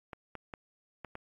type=clicks; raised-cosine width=0.5 ms; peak=-26 dBFS; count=5; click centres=0.132 / 0.353 / 0.538 / 1.047 / 1.154 s; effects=AAC 32 kbps